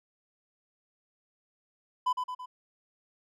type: tone with echo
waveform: triangle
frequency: 1003 Hz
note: B5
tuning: 26 cents sharp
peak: -22 dBFS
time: 2.06-2.13 s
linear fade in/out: 10 ms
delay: 110 ms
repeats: 3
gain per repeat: -5 dB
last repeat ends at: 2.46 s
effects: none